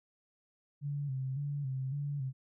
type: tone with vibrato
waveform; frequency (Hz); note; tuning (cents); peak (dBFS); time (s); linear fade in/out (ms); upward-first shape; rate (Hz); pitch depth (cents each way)
sine; 137.7; C#3; -11; -33; 0.81-2.33; 50; square; 1.8; 73
effects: none